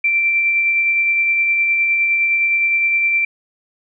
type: tone with tremolo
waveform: sine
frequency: 2349 Hz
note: D7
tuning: in tune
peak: -12 dBFS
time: 0.04-3.25 s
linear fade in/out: 5 ms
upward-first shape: sine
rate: 9.7 Hz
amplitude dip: 25%
effects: none